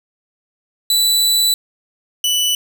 sawtooth tone pair in turn, 3969 / 2973 Hz, B7 / F#7, +8 / +8 cents, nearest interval perfect fourth, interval 500 cents, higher first, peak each -9 / -11 dBFS, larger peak first, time 0.9-1.54 / 2.24-2.55 s, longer first, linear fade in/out 2 ms, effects none

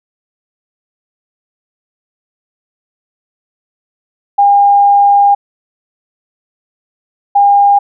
sine tone pair in turn, 807 / 807 Hz, G#5 / G#5, -50 / -50 cents, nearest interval unison, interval 0 cents, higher neither, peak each -4 dBFS, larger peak neither, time 4.38-5.35 / 7.35-7.79 s, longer first, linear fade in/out 10 ms, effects none

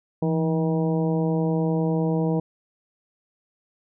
harmonic tone with a mistuned harmonic, 159.4 Hz, D#3, 42 cents sharp, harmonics 1 / 2 / 3 / 4 / 5 / 6, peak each -22 / -27 / -27 / -33 / -36 / -38 dBFS, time 0.22-2.4 s, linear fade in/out 5 ms, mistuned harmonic 1, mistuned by +72 cents, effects none

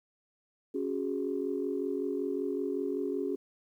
sine chord, C# suspended fourth, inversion none, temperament equal, 277.2 / 370 / 415.3 Hz, C#4 / F#4 / G#4, 0 / 0 / 0 cents, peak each -34 dBFS, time 0.74-3.36 s, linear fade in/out 10 ms, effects tanh soft clip ceiling -20 dBFS + 11-bit

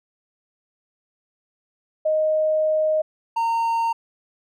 sine / triangle tone pair in turn, 622.3 / 918.5 Hz, D#5 / A#5, 0 / -26 cents, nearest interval perfect fifth, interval 674 cents, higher second, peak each -17 dBFS, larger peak neither, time 2.05-3.02 / 3.36-3.93 s, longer first, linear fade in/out 10 ms, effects none

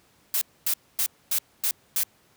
blue noise bursts, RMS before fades -24 dBFS, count 6, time 0.34-2.034 s, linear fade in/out 2 ms, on 74 ms, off 250 ms, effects pink hiss -61 dBFS RMS until 2.36 s + high-pass 80 Hz 12 dB/octave

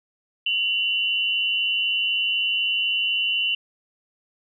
sine tone pair together, 2764 / 2976 Hz, F7 / F#7, -19 / +9 cents, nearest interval minor second, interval 128 cents, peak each -23 dBFS, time 0.46-3.55 s, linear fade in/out 5 ms, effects none

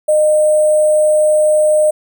sine tone with sample-and-hold, 612 Hz, D#5, 29 cents flat, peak -8 dBFS, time 0.08-1.91 s, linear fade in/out 10 ms, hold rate 8820 Hz, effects none

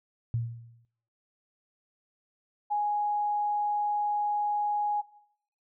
sine tone with exponential decay, 116.54 Hz, A#2, in tune, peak -24 dBFS, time 0.34-0.85 s, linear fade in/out 0 ms, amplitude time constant 110 ms
sine tone, 830.6 Hz, G#5, in tune, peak -25 dBFS, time 2.7-5.02 s, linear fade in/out 20 ms
effects noise-tail reverb RT60 0.7 s tail -19 dB re dry

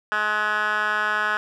10% pulse tone with band-pass filter, 211.6 Hz, G#3, 33 cents sharp, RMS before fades -23 dBFS, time 0.12-1.37 s, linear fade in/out 0 ms, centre 1600 Hz, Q 4.8, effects none

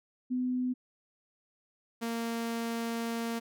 sine / sawtooth tone pair in turn, 251.8 / 230.9 Hz, B3 / A#3, +34 / -16 cents, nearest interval major second, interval 150 cents, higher first, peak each -28 dBFS, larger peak neither, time 0.3-0.74 / 2.01-3.4 s, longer second, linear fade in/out 20 ms, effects none

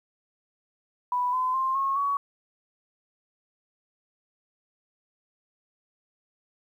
sine tone with pitch steps, 987.8 / 1020.3 / 1053.8 / 1088.5 / 1124.2 Hz, B5 / C6 / C6 / C#6 / C#6, 0 / -44 / +12 / -32 / +24 cents, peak -23 dBFS, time 1.12-2.17 s, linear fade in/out 2 ms, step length 210 ms, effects 10-bit

